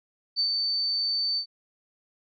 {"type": "tone with ADSR envelope", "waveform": "sine", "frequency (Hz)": 4551, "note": "C#8", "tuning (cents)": 45, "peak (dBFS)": -21, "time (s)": [0.36, 1.46], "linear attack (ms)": 37, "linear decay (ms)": 87, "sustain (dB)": -3, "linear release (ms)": 85, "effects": []}